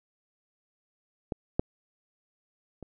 clicks, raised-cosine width 2 ms, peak -17 / -10 / -28 dBFS, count 3, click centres 1.322 / 1.595 / 2.827 s, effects none

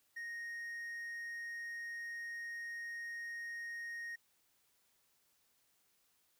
triangle tone, 1864.7 Hz, A#6, in tune, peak -40 dBFS, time 0.16-4.16 s, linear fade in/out 10 ms, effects white hiss -75 dBFS RMS until 6.39 s

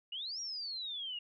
sine exponential two-way sweep, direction up then down, 2811 to 5730 to 2811 Hz, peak -38 dBFS, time 0.12-1.19 s, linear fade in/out 5 ms, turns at 0.4 s, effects none

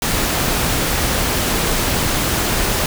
pink noise, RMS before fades -18 dBFS, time 0.02-2.86 s, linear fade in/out 2 ms, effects none

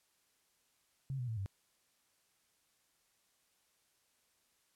sine tone with pitch steps, 134.9 / 123.8 / 112.2 / 97.7 Hz, C#3 / B2 / A2 / G2, -47 / +5 / +34 / -5 cents, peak -36 dBFS, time 1.1-1.46 s, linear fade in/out 0 ms, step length 90 ms, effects white hiss -75 dBFS RMS until 4.75 s + low-pass 12000 Hz 12 dB/octave

